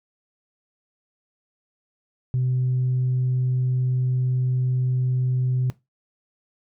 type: tone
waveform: sine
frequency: 127.3 Hz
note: C3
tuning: 47 cents flat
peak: -18 dBFS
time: 2.34-5.7 s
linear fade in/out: 0 ms
effects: noise-tail reverb RT60 0.2 s tail -19 dB re dry + tanh soft clip ceiling -16 dBFS